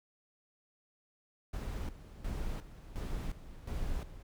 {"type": "noise with tremolo", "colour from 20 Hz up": "brown", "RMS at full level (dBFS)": -37, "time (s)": [1.53, 4.23], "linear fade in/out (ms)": 10, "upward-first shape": "square", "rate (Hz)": 1.4, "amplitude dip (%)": 75, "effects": []}